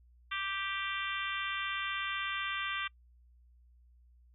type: harmonic tone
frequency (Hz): 392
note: G4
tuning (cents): 0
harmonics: 3 / 4 / 5 / 6 / 7 / 8 / 9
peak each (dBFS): -39 / -40 / -41 / -42 / -42 / -43 / -44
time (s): 0.31-2.88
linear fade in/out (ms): 10
effects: noise-tail reverb RT60 0.1 s tail -26 dB re dry + added 60 Hz sine -59 dBFS peak until 4.34 s